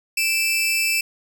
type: tone pair together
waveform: sawtooth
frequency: 2349 / 2642 Hz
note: D7 / E7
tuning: 0 / +3 cents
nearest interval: major second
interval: 203 cents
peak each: -23 / -16 dBFS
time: 0.17-1.01 s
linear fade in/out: 5 ms
effects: none